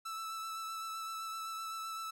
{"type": "tone with vibrato", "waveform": "45% pulse", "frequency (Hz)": 1318.5, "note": "E6", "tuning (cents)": 0, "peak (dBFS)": -39, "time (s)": [0.05, 2.11], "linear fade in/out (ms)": 10, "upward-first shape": "sine", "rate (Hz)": 7.8, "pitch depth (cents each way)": 15, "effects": []}